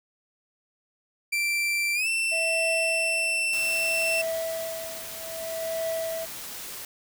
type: tone with pitch glide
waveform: 40% pulse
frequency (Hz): 2349 to 2683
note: D7 to E7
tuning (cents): 0 to +30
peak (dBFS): -23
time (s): 1.32-4.22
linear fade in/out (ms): 10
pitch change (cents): +230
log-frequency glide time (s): 1.94-2.08
type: tone with tremolo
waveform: triangle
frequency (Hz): 654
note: E5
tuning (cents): -14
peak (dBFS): -24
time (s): 2.31-6.26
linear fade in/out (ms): 20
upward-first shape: triangle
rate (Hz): 0.63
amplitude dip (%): 95
type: noise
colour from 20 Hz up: white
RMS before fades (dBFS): -38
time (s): 3.53-6.85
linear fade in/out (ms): 2
effects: none